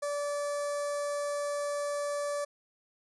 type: tone with notch filter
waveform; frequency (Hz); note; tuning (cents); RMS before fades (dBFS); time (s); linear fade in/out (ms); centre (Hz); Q
sawtooth; 579; D5; -25; -33; 0.02-2.45; 10; 2900; 0.6
effects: resampled to 24000 Hz